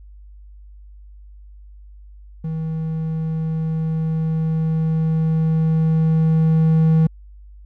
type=tone with level ramp; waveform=triangle; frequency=160 Hz; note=D#3; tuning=49 cents sharp; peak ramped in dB=-20 to -9 dBFS; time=2.44-7.07 s; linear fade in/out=5 ms; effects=added 50 Hz sine -39 dBFS peak until 7.65 s